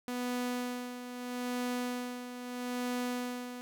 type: tone with tremolo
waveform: sawtooth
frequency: 246.9 Hz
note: B3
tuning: in tune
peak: -28 dBFS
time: 0.08-3.61 s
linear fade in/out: 0 ms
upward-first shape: sine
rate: 0.78 Hz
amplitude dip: 65%
effects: none